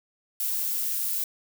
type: noise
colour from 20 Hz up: violet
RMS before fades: -28 dBFS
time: 0.4-1.24 s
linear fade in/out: 2 ms
effects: none